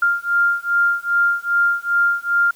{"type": "beating tone pair", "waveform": "sine", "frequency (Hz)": [1396.9, 1399.4], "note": ["F6", "F6"], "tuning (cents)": [0, 3], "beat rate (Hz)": 2.5, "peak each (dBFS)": -18, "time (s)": [0.02, 2.51], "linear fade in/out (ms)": 5, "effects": ["white hiss -50 dBFS RMS until 2.55 s"]}